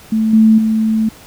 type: tone with level steps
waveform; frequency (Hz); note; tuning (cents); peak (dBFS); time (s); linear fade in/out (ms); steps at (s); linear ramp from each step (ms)
sine; 220; A3; 0; -11 / -5 / -11; 0.12-1.09; 5; 0.33 / 0.58; 5
effects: pink hiss -40 dBFS RMS until 1.26 s